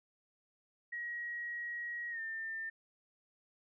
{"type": "tone with pitch glide", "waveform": "sine", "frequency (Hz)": [1900, 1799.6], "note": ["A#6", "A6"], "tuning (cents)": [33, 39], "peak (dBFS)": -38, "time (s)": [0.92, 2.7], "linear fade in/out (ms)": 10, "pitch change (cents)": -94, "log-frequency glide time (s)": [2.1, 2.2], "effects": []}